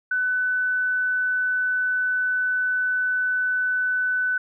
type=tone; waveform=sine; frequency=1500 Hz; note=F#6; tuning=23 cents sharp; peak=-20 dBFS; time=0.11-4.38 s; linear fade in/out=5 ms; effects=none